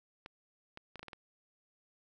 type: clicks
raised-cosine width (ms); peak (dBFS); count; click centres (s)
0.3; -30; 7; 0.261 / 0.774 / 0.957 / 0.994 / 1.03 / 1.083 / 1.132
effects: none